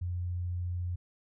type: tone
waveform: sine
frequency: 88.6 Hz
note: F2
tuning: 25 cents sharp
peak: -31 dBFS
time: 0.01-0.96 s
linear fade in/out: 10 ms
effects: none